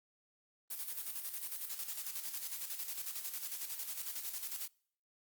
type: noise with tremolo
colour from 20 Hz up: blue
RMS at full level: -40 dBFS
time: 0.7-4.68 s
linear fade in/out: 10 ms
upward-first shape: square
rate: 11 Hz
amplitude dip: 55%
effects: noise-tail reverb RT60 0.6 s tail -26 dB re dry + Opus 32 kbps